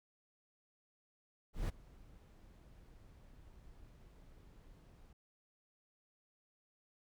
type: noise with ADSR envelope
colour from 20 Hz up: brown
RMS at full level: -36 dBFS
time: 1.53-5.13 s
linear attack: 160 ms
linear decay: 13 ms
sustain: -23 dB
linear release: 5 ms
effects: none